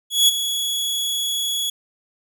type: tone with ADSR envelope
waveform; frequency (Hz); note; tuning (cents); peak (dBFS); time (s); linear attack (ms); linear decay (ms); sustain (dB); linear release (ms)
sawtooth; 3366; G#7; +23; -7; 0.1-1.7; 180; 22; -11; 5
effects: none